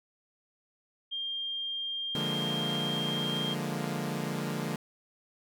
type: tone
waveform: sine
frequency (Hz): 3200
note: G7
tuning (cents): +35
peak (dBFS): -32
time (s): 1.11-3.55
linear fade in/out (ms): 20
type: chord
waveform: sawtooth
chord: Bb dominant seventh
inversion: first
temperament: equal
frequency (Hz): 146.83 / 174.61 / 207.7 / 233.1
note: D3 / F3 / Ab3 / Bb3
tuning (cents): 0 / 0 / 0 / 0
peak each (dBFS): -32 / -33 / -34 / -34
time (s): 2.15-4.76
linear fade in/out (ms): 2
effects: none